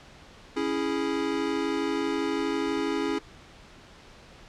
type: chord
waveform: square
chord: C# minor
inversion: none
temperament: equal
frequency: 277.2 / 329.6 / 415.3 Hz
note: C#4 / E4 / G#4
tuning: 0 / 0 / 0 cents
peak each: -31 dBFS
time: 0.56-3.19 s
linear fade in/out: 10 ms
effects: pink hiss -50 dBFS RMS until 4.48 s + low-pass 5000 Hz 12 dB/octave